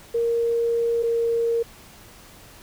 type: tone pair in turn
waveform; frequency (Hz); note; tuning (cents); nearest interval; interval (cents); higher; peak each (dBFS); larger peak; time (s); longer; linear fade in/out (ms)
sine; 466.2 / 464; A#4 / A#4; 0 / -8; unison; 8; first; -19; neither; 0.14-1.03 / 1.03-1.63; first; 10
effects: pink hiss -47 dBFS RMS until 2.62 s